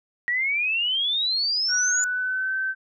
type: exponential sweep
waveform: sine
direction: up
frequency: 1893 to 7040 Hz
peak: -21 dBFS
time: 0.28-2.04 s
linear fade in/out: 0 ms
type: tone with pitch glide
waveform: sine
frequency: 1480 to 1543.7 Hz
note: F#6 to G6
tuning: 0 to -27 cents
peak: -23 dBFS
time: 1.68-2.75 s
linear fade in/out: 50 ms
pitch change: +73 cents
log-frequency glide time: 2.03-2.55 s
effects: none